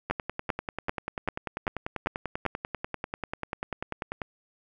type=two click trains; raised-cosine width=0.5 ms; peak=-11 / -16 dBFS; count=7 / 43; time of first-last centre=0.11-2.463 / 0.1-4.218 s; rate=2.55 / 10.2 Hz; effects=none